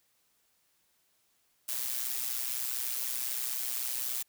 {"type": "noise with amplitude modulation", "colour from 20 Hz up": "blue", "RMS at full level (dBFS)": -31, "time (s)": [1.68, 4.23], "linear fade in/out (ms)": 10, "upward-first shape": "sine", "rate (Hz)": 124, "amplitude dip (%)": 70, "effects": ["white hiss -72 dBFS RMS until 4.28 s"]}